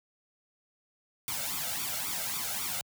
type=noise with flanger; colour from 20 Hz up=white; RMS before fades=-34 dBFS; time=1.28-2.81 s; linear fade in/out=0 ms; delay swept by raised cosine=0.85 to 1.43 ms; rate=3.7 Hz; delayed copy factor=+0.75; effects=high-pass 80 Hz 12 dB/octave